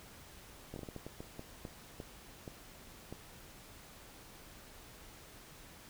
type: slowing click train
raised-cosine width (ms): 2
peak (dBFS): -30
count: 13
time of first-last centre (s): 0.74-3.126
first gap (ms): 22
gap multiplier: 1.36
effects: pink hiss -55 dBFS RMS until 5.89 s